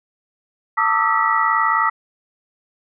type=tone cluster; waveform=sine; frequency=896 / 1163 / 1267 / 1326 / 1943 Hz; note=A5 / D6 / D#6 / E6 / B6; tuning=+31 / -17 / +31 / +10 / -29 cents; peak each=-21 dBFS; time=0.77-1.9 s; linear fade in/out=10 ms; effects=none